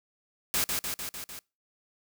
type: noise with echo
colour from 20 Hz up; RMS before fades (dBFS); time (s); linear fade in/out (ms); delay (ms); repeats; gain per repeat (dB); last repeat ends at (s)
white; -27; 0.54-0.64; 0; 150; 5; -3; 1.39
effects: noise-tail reverb RT60 0.3 s tail -26 dB re dry